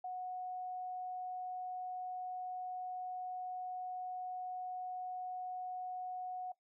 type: tone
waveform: sine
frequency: 734 Hz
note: F#5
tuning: 14 cents flat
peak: -39 dBFS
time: 0.04-6.52 s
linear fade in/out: 5 ms
effects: noise-tail reverb RT60 0.1 s tail -17 dB re dry